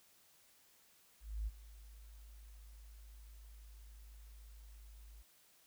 sine tone with ADSR envelope, 53 Hz, G#1, 36 cents sharp, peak -35 dBFS, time 1.2-5.23 s, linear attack 270 ms, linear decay 32 ms, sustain -18 dB, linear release 20 ms, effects white hiss -68 dBFS RMS until 5.66 s

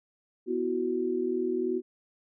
sine chord, B suspended fourth, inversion none, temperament equal, 246.9 / 329.6 / 370 Hz, B3 / E4 / F#4, 0 / 0 / 0 cents, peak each -33 / -33 / -28 dBFS, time 0.46-1.82 s, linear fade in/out 50 ms, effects none

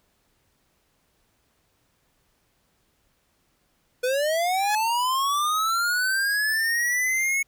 square linear sweep, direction up, 488.4 to 2208 Hz, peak -22 dBFS, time 4.03-7.43 s, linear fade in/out 10 ms
40% pulse tone with exponential growth, 1700 Hz, G#6, 40 cents sharp, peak -23 dBFS, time 4.52-4.75 s, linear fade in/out 2 ms, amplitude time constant 50 ms
effects pink hiss -68 dBFS RMS until 7.47 s

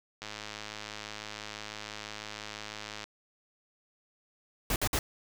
click train, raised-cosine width 0.2 ms, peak -22 dBFS, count 300, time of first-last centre 0.22-3.041 s, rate 106 Hz
pink noise bursts, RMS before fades -29 dBFS, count 3, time 4.7-4.99 s, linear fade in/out 2 ms, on 60 ms, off 55 ms
effects none

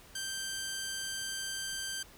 10% pulse tone, 1568 Hz, G6, in tune, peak -27 dBFS, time 0.15-2.03 s, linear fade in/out 5 ms, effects pink hiss -56 dBFS RMS until 2.17 s

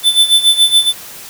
square tone with tremolo, 3520 Hz, A7, in tune, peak -5 dBFS, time 0.03-0.93 s, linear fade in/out 50 ms, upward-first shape sine, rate 7.1 Hz, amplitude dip 80%, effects white hiss -32 dBFS RMS until 1.29 s

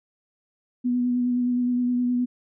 sine tone with vibrato, 246.1 Hz, B3, 6 cents flat, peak -20 dBFS, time 0.84-2.26 s, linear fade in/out 20 ms, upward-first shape sine, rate 9.6 Hz, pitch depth 18 cents each way, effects none

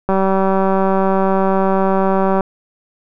click train, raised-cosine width 1 ms, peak -3 dBFS, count 446, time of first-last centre 0.09-2.408 s, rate 192 Hz, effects none

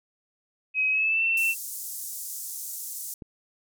sine tone with pitch glide, 2538 to 2689 Hz, D#7 to E7, +34 to +34 cents, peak -21 dBFS, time 0.74-1.55 s, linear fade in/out 50 ms, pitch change +100 cents, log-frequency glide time 0.9-1.24 s
white band-pass noise, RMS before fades -36 dBFS, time 1.37-3.14 s, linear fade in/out 2 ms, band 6300 to 16000 Hz, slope 24 dB/octave
click, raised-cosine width 3 ms, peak -27 dBFS, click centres 3.222 s
effects none

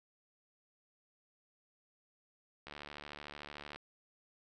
click train, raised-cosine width 0.3 ms, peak -30 dBFS, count 81, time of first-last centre 2.67-3.76 s, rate 73.4 Hz, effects none

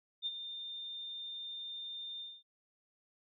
sine tone with ADSR envelope, 3612 Hz, A7, 45 cents sharp, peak -32 dBFS, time 0.22-2.43 s, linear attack 43 ms, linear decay 37 ms, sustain -9 dB, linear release 230 ms, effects none

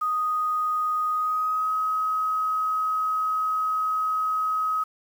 sine tone with pitch glide, 1244.5 to 1269.2 Hz, D#6 to D#6, 0 to +34 cents, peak -22 dBFS, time 0.01-4.84 s, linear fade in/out 10 ms, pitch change +34 cents, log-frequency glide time 1.1-1.72 s, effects 8-bit

